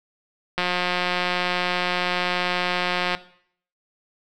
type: click train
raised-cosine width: 0.3 ms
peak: -7 dBFS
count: 461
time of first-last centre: 0.58-3.15 s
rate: 179 Hz
effects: noise-tail reverb RT60 0.6 s tail -17 dB re dry